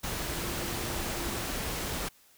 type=tone in noise; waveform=sine; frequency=344.8 Hz; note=F4; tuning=22 cents flat; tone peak=-42 dBFS; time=0.23-1.45 s; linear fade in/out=10 ms; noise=pink; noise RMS=-34 dBFS; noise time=0.03-2.09 s; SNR=-11 dB; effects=white hiss -61 dBFS RMS until 2.37 s